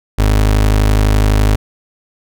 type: tone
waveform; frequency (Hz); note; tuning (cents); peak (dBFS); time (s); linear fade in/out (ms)
30% pulse; 51.91; G#1; 0; -6; 0.18-1.56; 10
effects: none